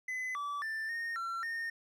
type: tone with pitch steps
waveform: triangle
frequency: 2020 / 1154 / 1775 / 1845 / 1356 / 1834 Hz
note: B6 / D6 / A6 / A#6 / E6 / A#6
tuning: +39 / -31 / +15 / -18 / +49 / -29 cents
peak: -33 dBFS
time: 0.08-1.7 s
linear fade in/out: 5 ms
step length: 270 ms
effects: none